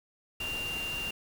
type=tone in noise; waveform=sine; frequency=2784 Hz; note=F7; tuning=6 cents flat; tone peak=-33 dBFS; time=0.4-1.11 s; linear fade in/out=5 ms; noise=pink; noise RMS=-41 dBFS; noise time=0.4-1.11 s; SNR=+5 dB; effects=none